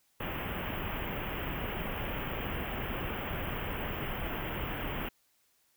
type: band-stop noise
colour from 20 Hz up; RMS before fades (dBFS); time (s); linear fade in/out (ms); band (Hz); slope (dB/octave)
pink; -36; 0.2-5.09; 5; 3200 to 14000; 96
effects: white hiss -71 dBFS RMS until 5.76 s